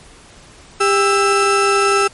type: tone pair together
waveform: 35% pulse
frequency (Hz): 398.6 / 1318.5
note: G4 / E6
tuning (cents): +29 / 0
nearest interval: octave + major sixth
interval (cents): 2071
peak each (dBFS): -13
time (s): 0.8-2.08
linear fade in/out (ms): 10
effects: pink hiss -43 dBFS RMS until 2.13 s + MP3 48 kbps